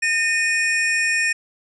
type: tone pair together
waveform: square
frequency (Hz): 1822.9 / 2478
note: A#6 / D#7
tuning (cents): -39 / -8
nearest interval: perfect fourth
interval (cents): 531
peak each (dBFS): -21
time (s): 0.02-1.33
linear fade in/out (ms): 10
effects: resampled to 22050 Hz